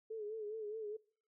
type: tone with vibrato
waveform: sine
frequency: 430.2 Hz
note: A4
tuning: 39 cents flat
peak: -40 dBFS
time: 0.1-0.97 s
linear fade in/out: 10 ms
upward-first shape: sine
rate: 4.8 Hz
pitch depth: 70 cents each way
effects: noise-tail reverb RT60 0.5 s tail -22 dB re dry